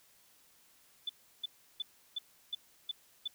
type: tone bursts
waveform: sine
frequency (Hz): 3492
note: A7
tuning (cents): -14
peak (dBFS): -33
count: 7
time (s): 1.07-3.278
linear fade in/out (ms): 5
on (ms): 24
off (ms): 340
effects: white hiss -65 dBFS RMS until 3.34 s

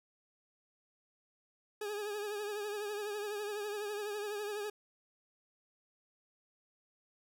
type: tone with vibrato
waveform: 40% pulse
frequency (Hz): 415.3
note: G#4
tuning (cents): 0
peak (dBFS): -36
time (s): 1.81-4.7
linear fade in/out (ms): 5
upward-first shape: triangle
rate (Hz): 12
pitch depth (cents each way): 61
effects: none

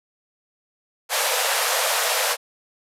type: band-pass noise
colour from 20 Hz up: pink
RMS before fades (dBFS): -22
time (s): 1.09-2.37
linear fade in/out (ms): 50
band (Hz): 470 to 14000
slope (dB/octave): 96
effects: none

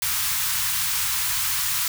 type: band-stop noise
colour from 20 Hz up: white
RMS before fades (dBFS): -24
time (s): 0.02-1.88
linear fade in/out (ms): 2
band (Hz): 150 to 910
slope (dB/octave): 48
effects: none

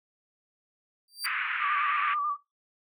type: tone with exponential growth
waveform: sawtooth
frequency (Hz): 4691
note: D8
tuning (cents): -3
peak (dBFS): -24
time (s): 1.08-1.26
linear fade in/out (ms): 2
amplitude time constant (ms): 37
type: band-pass noise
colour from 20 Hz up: pink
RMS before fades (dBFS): -31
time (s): 1.24-2.15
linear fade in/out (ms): 20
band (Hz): 1200 to 2600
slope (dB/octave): 48
type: tone with vibrato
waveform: sine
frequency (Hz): 1174.7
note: D6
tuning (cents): 0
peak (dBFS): -26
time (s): 1.59-2.37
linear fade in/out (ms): 50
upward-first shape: square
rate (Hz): 9.2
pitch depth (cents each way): 40
effects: noise-tail reverb RT60 0.2 s tail -20 dB re dry

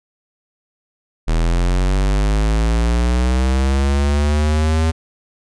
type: linear sweep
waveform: square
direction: up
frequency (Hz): 39.85 to 81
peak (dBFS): -14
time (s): 1.27-4.92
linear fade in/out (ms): 20
effects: resampled to 22050 Hz

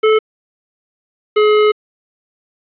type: tone pair in turn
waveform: square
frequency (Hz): 434.8 / 423.9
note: A4 / G#4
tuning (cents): -21 / +35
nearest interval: unison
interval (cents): 44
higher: first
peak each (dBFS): -9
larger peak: neither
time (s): 0.03-0.19 / 1.36-1.72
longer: second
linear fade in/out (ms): 10
effects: resampled to 8000 Hz + 7-bit

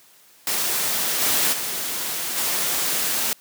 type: noise with level steps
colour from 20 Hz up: white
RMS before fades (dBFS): -23 / -20 / -27 / -23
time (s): 0.47-3.33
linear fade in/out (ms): 2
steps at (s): 1.2 / 1.52 / 2.36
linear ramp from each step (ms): 20
effects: white hiss -53 dBFS RMS until 3.4 s + high-pass 150 Hz 12 dB/octave

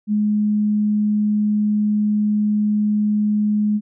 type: tone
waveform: sine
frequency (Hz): 210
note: G#3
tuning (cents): +19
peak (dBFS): -15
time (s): 0.07-3.81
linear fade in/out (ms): 50
effects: none

